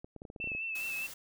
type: clicks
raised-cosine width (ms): 2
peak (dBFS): -32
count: 11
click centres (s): 0.045 / 0.163 / 0.219 / 0.252 / 0.301 / 0.362 / 0.401 / 0.442 / 0.474 / 0.518 / 0.55
type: tone with vibrato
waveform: sine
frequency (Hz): 2637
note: E7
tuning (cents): 0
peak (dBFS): -34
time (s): 0.4-1.07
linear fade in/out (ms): 10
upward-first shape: sine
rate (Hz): 4.9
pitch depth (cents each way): 38
type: noise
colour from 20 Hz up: white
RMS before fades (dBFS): -46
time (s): 0.75-1.14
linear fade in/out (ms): 5
effects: none